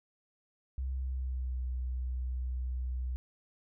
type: tone with pitch glide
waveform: sine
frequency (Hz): 65.41 to 62.82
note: C2 to B1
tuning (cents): 0 to +30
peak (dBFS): -32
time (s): 0.78-3.16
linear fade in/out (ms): 0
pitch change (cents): -70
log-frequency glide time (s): 0.93-1.61
effects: none